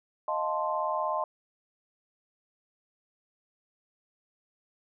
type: chord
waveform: sine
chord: F dominant seventh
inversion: third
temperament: equal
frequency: 622.3 / 698.5 / 880 / 1046.5 Hz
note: Eb5 / F5 / A5 / C6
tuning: 0 / 0 / 0 / 0 cents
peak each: -32 / -36 / -33 / -31 dBFS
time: 0.28-1.24 s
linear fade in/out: 2 ms
effects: none